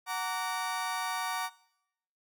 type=chord; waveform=30% pulse; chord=Gb augmented; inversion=none; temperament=just; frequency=740 / 925 / 1156.2 Hz; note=Gb5 / Bb5 / D6; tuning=0 / -14 / -27 cents; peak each=-34 / -34 / -34 dBFS; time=0.06-1.5 s; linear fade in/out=50 ms; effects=noise-tail reverb RT60 0.8 s tail -21 dB re dry